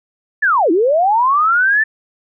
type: linear two-way sweep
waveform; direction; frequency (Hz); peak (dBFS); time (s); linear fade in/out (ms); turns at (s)
sine; down then up; 1789 to 308.2 to 1789; -10; 0.42-1.84; 10; 0.71
effects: none